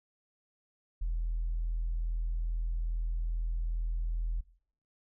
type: tone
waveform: sine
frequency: 41.2 Hz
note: E1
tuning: in tune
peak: -28 dBFS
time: 1.01-4.41 s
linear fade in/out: 10 ms
effects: noise-tail reverb RT60 0.6 s tail -22 dB re dry + tanh soft clip ceiling -26 dBFS